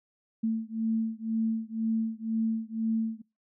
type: beating tone pair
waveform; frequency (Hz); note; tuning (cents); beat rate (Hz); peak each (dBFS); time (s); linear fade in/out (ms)
sine; 222.6 / 224.6; A3 / A3; +20 / +36; 2; -30; 0.43-3.22; 10
effects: noise-tail reverb RT60 0.3 s tail -25 dB re dry